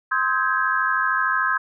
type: chord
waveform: sine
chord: Ab major seventh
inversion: first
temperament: equal with one note detuned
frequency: 1046.5 / 1276.5 / 1568 / 1661.2 Hz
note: C6 / Eb6 / G6 / Ab6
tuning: 0 / +44 / 0 / 0 cents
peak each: -24 dBFS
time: 0.11-1.58 s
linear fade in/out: 10 ms
effects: none